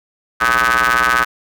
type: ring-modulated tone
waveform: sawtooth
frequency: 120.2 Hz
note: B2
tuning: 46 cents flat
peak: -5 dBFS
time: 0.4-1.25 s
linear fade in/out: 20 ms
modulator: 1390 Hz
effects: none